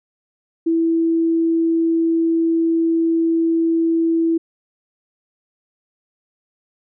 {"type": "tone", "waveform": "sine", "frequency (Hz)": 329.6, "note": "E4", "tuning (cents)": 0, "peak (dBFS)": -14, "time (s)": [0.66, 4.38], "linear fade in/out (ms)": 10, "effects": []}